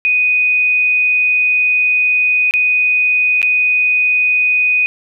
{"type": "tone with dropouts", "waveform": "sine", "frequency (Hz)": 2489, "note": "D#7", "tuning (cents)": 0, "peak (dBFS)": -10, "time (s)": [0.05, 4.86], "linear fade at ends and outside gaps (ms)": 0, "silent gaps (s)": [[2.51, 2.538], [3.417, 3.428]], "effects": []}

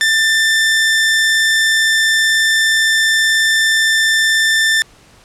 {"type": "tone", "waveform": "sawtooth", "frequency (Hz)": 1781, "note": "A6", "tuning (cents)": 21, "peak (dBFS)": -7, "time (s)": [0.01, 4.82], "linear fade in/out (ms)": 0, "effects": ["pink hiss -46 dBFS RMS until 5.24 s", "low-pass 9000 Hz 12 dB/octave"]}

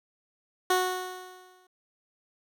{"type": "tone with exponential decay", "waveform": "15% pulse", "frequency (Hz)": 367.8, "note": "F#4", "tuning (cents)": -10, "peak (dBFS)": -14, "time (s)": [0.7, 1.67], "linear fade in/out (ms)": 5, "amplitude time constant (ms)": 210, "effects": []}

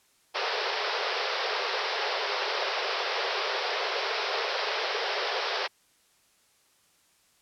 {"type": "band-pass noise", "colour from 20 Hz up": "pink", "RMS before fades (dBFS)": -30, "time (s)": [0.34, 5.68], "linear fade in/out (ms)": 20, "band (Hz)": [390, 5400], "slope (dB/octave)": 96, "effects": ["white hiss -65 dBFS RMS until 7.41 s", "low-pass 11000 Hz 12 dB/octave"]}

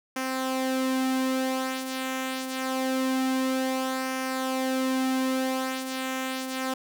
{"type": "tone with flanger", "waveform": "sawtooth", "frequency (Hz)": 261.3, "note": "C4", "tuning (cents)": -2, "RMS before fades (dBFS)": -28, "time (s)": [0.16, 6.74], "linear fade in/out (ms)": 5, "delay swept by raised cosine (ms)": [0.25, 4.05], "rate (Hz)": 0.25, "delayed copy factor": -0.5, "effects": []}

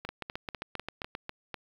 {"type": "two click trains", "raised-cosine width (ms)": 0.3, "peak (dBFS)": [-20, -19], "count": [7, 9], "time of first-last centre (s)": [[0.05, 1.543], [0.09, 1.151]], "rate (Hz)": [4.02, 7.54], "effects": ["low-pass 5000 Hz 12 dB/octave", "8-bit"]}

